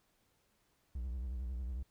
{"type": "tone with vibrato", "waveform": "triangle", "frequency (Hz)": 62.5, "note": "B1", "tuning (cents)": 21, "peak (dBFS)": -35, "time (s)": [0.95, 1.83], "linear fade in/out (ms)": 5, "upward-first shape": "triangle", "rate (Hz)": 11, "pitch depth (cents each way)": 170, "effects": ["pink hiss -75 dBFS RMS until 1.9 s"]}